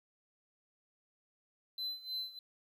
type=tone with tremolo; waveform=triangle; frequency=4049 Hz; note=B7; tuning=42 cents sharp; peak=-34 dBFS; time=1.78-2.39 s; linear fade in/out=2 ms; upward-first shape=sine; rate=3.2 Hz; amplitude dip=85%; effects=12-bit